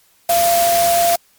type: tone in noise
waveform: sine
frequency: 688 Hz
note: F5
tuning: 26 cents flat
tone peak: -12 dBFS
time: 0.29-1.16 s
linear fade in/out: 5 ms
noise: white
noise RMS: -20 dBFS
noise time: 0.29-1.16 s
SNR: +5 dB
effects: white hiss -55 dBFS RMS until 1.38 s + MP3 96 kbps